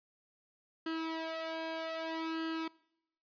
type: tone with flanger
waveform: sawtooth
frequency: 323.9 Hz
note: E4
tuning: 30 cents flat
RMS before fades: -38 dBFS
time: 0.86-2.68 s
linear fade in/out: 5 ms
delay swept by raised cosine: 0.66 to 1.86 ms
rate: 0.63 Hz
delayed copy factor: +0.8
effects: noise-tail reverb RT60 0.8 s tail -24 dB re dry + resampled to 11025 Hz